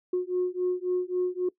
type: beating tone pair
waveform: sine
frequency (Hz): 360.6 / 364.3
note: F#4 / F#4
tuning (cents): -45 / -27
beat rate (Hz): 3.7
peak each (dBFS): -27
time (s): 0.13-1.49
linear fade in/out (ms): 5
effects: noise-tail reverb RT60 0.1 s tail -21 dB re dry + tanh soft clip ceiling -19 dBFS